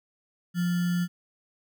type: tone with sample-and-hold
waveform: sine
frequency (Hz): 175.8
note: F3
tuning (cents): +12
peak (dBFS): -23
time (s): 0.54-1.08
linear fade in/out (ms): 50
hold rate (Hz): 1575
effects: none